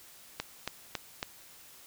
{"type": "click train", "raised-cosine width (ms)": 0.2, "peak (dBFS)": -15, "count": 4, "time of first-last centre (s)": [0.4, 1.229], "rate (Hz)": 3.62, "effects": ["white hiss -54 dBFS RMS until 1.86 s"]}